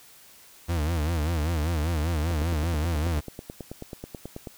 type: tone with vibrato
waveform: 40% pulse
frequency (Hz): 80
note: D#2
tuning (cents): +49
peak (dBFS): -23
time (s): 0.68-3.21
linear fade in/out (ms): 20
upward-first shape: sine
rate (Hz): 5.1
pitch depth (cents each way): 140
type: click train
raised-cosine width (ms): 2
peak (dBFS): -22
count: 21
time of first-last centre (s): 2.31-4.472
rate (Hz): 9.25
effects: white hiss -52 dBFS RMS until 4.57 s